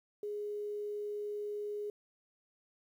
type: tone with quantisation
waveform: sine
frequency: 415.3 Hz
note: G#4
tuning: in tune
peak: -36 dBFS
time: 0.23-1.9 s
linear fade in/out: 2 ms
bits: 11
effects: none